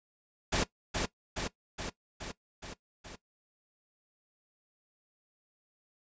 pink noise with echo, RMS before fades -29 dBFS, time 0.52-0.64 s, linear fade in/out 10 ms, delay 420 ms, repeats 6, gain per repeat -3 dB, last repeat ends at 3.16 s, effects noise-tail reverb RT60 0.1 s tail -18 dB re dry + resampled to 16000 Hz

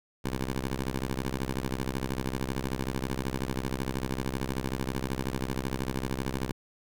10% pulse ring-modulated tone, 65.41 Hz, C2, in tune, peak -19 dBFS, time 0.24-6.52 s, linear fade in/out 10 ms, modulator 71.9 Hz, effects none

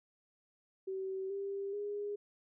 sine tone with pitch steps, 382 / 396 / 410.6 Hz, G4 / G4 / G#4, -45 / +18 / -20 cents, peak -36 dBFS, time 0.87-2.16 s, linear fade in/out 10 ms, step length 430 ms, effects none

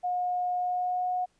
sine tone with pitch glide, 720 to 727.9 Hz, F#5 to F#5, -47 to -29 cents, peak -26 dBFS, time 0.03-1.26 s, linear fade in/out 20 ms, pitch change +18 cents, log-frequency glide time 0.57-1.08 s, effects pink hiss -70 dBFS RMS until 1.39 s + resampled to 22050 Hz

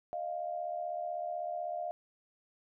sine tone pair together, 621 / 697 Hz, D#5 / F5, -3 / -4 cents, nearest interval major second, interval 199 cents, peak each -39 / -36 dBFS, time 0.13-1.91 s, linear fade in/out 0 ms, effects none

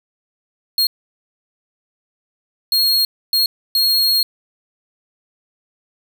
45% pulse tone bursts at uneven times, 4273 Hz, C8, 36 cents sharp, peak -12 dBFS, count 4, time 0.78-0.87 / 2.72-3.05 / 3.33-3.46 / 3.75-4.23 s, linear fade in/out 2 ms, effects none

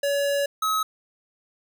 square tone pair in turn, 566 / 1280.9 Hz, C#5 / D#6, +36 / +50 cents, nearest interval octave + major second, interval 1414 cents, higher second, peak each -22 dBFS, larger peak neither, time 0.03-0.46 / 0.62-0.83 s, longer first, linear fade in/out 5 ms, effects none

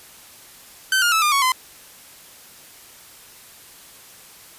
sawtooth tone with pitch steps, 1537 / 1417.6 / 1307.5 / 1205.9 / 1112.2 / 1025.8 Hz, G6 / F6 / E6 / D6 / C#6 / C6, -35 / +25 / -15 / +45 / +5 / -35 cents, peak -12 dBFS, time 0.92-1.52 s, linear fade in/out 2 ms, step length 100 ms, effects white hiss -45 dBFS RMS until 4.58 s + resampled to 32000 Hz

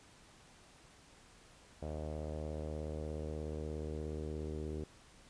sawtooth tone with low-pass filter sweep, 76.8 Hz, D#2, 22 cents flat, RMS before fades -41 dBFS, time 1.82-4.84 s, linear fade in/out 5 ms, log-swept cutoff 610 to 400 Hz, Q 3.6, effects pink hiss -61 dBFS RMS until 5.29 s + resampled to 22050 Hz

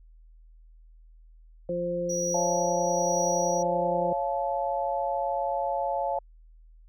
harmonic tone, 174.61 Hz, F3, in tune, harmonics 1 / 2 / 3, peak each -34 / -35 / -28 dBFS, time 1.69-4.13 s, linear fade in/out 2 ms
triangle tone with tremolo, 5800 Hz, F#8, 35 cents flat, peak -28 dBFS, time 2.09-3.63 s, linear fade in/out 10 ms, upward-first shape triangle, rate 1.1 Hz, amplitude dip 55%
sine chord, Db augmented, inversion none, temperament just, 554.4 / 693 / 866.2 Hz, Db5 / F5 / A5, 0 / -14 / -27 cents, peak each -30 dBFS, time 2.34-6.19 s, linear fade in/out 5 ms
effects added 40 Hz sine -50 dBFS peak until 6.88 s

